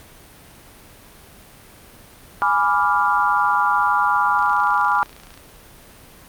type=chord; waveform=sine; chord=G# diminished seventh; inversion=none; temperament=equal; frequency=830.6 / 987.8 / 1174.7 / 1396.9 Hz; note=G#5 / B5 / D6 / F6; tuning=0 / 0 / 0 / 0 cents; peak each=-21 / -20 / -20 / -21 dBFS; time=2.42-5.03 s; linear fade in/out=0 ms
type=click train; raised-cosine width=0.2 ms; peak=-25 dBFS; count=29; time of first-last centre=4.39-5.376 s; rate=28.4 Hz
effects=pink hiss -45 dBFS RMS until 6.28 s + Opus 48 kbps